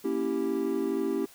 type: chord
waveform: triangle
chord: A# diminished seventh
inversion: none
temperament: equal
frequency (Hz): 233.1 / 277.2 / 329.6 / 392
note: A#3 / C#4 / E4 / G4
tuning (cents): 0 / 0 / 0 / 0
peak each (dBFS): -33 / -30 / -30 / -28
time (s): 0.04-1.26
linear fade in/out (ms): 10
effects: white hiss -54 dBFS RMS until 1.34 s